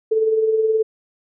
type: tone with tremolo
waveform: sine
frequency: 440 Hz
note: A4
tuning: in tune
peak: -12 dBFS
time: 0.11-0.83 s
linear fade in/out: 10 ms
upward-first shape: triangle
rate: 19 Hz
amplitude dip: 55%
effects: none